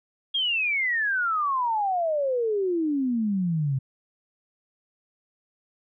sine exponential sweep, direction down, 3296 to 129.5 Hz, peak -22 dBFS, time 0.34-3.79 s, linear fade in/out 10 ms, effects none

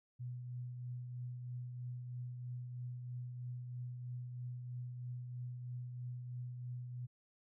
sine tone with tremolo, 123.5 Hz, B2, in tune, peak -40 dBFS, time 0.19-7.07 s, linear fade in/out 20 ms, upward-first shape triangle, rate 3.1 Hz, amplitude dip 40%, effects none

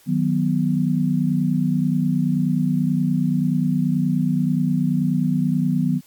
sine chord, B major, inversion first, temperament equal, 155.56 / 185 / 246.9 Hz, D#3 / F#3 / B3, 0 / 0 / 0 cents, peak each -21 dBFS, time 0.06-6.01 s, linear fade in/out 50 ms, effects white hiss -53 dBFS RMS until 6.06 s + MP3 96 kbps

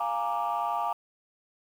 sine chord, Bb dominant seventh, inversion second, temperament equal, 698.5 / 830.6 / 932.3 / 1174.7 Hz, F5 / Ab5 / Bb5 / D6, 0 / 0 / 0 / 0 cents, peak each -31 dBFS, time 0-0.93 s, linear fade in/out 5 ms, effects tanh soft clip ceiling -21 dBFS + 9-bit

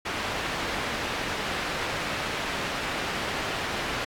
white low-pass noise, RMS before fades -31 dBFS, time 0.05-4.05 s, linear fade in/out 10 ms, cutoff 2400 Hz, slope 12 dB/octave, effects AAC 64 kbps

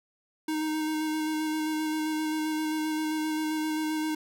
square tone with vibrato, 310.9 Hz, D#4, 1 cent flat, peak -28 dBFS, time 0.48-4.15 s, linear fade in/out 5 ms, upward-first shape square, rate 7.6 Hz, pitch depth 12 cents each way, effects none

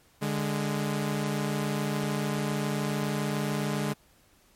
sawtooth tone pair together, 146.83 / 206.7 Hz, D3 / G#3, 0 / -8 cents, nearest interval tritone, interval 592 cents, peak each -26 dBFS, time 0.21-3.94 s, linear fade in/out 20 ms, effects pink hiss -62 dBFS RMS until 4.55 s + MP3 64 kbps

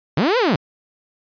sawtooth linear two-way sweep, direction up then down, 122.2 to 523.3 to 122.2 Hz, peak -11 dBFS, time 0.17-0.56 s, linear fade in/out 5 ms, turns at 0.38 s, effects resampled to 11025 Hz

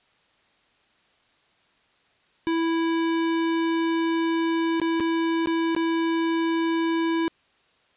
square tone with dropouts, 329.6 Hz, E4, in tune, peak -22 dBFS, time 2.47-7.28 s, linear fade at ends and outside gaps 0 ms, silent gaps 4.8-4.816 / 4.999-5.005 / 5.459-5.472 / 5.75-5.764 s, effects white hiss -63 dBFS RMS until 7.96 s + resampled to 8000 Hz

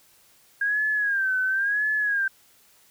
sine tone with vibrato, 1614 Hz, G#6, 50 cents flat, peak -21 dBFS, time 0.61-2.28 s, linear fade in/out 5 ms, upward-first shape sine, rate 0.96 Hz, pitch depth 110 cents each way, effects white hiss -58 dBFS RMS until 2.9 s

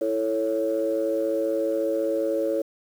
sine chord, A major, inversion second, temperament equal, 329.6 / 440 / 554.4 Hz, E4 / A4 / C#5, 0 / 0 / 0 cents, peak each -27 / -27 / -24 dBFS, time 0.01-2.62 s, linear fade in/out 5 ms, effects tanh soft clip ceiling -14 dBFS + 8-bit

